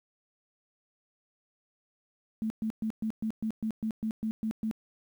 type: tone bursts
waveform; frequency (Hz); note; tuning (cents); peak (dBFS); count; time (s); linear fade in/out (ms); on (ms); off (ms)
sine; 220; A3; 0; -28; 12; 2.42-4.712; 0; 81; 120
effects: 10-bit